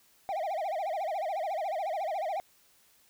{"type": "tone with vibrato", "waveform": "triangle", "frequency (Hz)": 705, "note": "F5", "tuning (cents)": 16, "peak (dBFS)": -28, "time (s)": [0.29, 2.4], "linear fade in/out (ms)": 0, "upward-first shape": "sine", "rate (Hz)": 14, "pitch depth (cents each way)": 240, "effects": ["white hiss -64 dBFS RMS until 3.09 s"]}